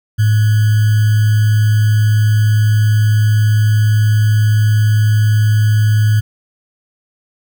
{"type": "tone with sample-and-hold", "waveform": "sine", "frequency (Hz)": 107.1, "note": "A2", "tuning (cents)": -46, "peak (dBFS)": -8, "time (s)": [0.18, 6.21], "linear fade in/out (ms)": 20, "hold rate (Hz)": 1575, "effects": []}